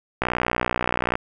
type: click train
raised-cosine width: 0.5 ms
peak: -6 dBFS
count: 58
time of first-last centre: 0.22-1.154 s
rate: 61 Hz
effects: none